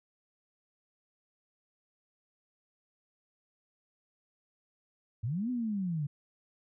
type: linear two-way sweep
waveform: sine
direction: up then down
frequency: 98.8 to 255.1 to 138.2 Hz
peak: -30 dBFS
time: 5.23-6.07 s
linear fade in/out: 10 ms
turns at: 5.5 s
effects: none